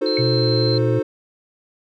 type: chord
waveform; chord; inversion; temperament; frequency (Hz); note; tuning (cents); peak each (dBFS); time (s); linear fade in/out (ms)
triangle; D# diminished seventh; none; equal with one note detuned; 311.1 / 362.2 / 440 / 523.3; D#4 / F#4 / A4 / C5; 0 / -37 / 0 / 0; -22; 0.01-1.03; 10
type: tone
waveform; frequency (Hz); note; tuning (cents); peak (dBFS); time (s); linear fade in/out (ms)
sine; 4123; C8; -26; -23; 0.06-0.78; 2
type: tone with exponential decay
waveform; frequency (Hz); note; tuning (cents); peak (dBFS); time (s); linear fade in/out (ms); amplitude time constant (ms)
sine; 2208; C#7; -7; -22; 0.17-0.26; 1; 18
type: tone with pitch glide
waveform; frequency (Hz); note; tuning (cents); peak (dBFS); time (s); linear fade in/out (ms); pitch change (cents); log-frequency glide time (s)
sine; 124.9 to 119.26; B2 to A#2; +20 to +40; -18; 0.18-1; 20; -80; 0.33-0.47
effects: none